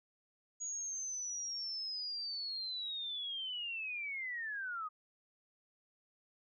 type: linear sweep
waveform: sine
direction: down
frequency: 6780 to 1218 Hz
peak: -38 dBFS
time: 0.6-4.89 s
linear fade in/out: 20 ms
effects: none